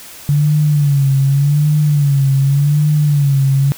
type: tone with vibrato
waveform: sine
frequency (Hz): 143.1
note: D3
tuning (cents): -45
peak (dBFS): -9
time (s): 0.29-3.72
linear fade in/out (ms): 0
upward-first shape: sine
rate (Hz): 0.86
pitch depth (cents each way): 91
effects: white hiss -35 dBFS RMS until 3.77 s